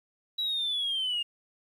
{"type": "linear sweep", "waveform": "sine", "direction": "down", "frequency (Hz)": [3916, 2811], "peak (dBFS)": -26, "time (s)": [0.38, 1.23], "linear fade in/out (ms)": 10, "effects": ["tanh soft clip ceiling -24 dBFS", "10-bit"]}